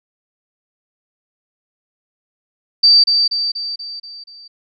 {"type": "tone with echo", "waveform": "sine", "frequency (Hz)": 4644, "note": "D8", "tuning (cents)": -20, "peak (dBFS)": -6, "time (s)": [2.83, 3.04], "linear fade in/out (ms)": 10, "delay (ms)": 240, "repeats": 6, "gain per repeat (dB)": -5, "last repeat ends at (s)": 4.48, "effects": []}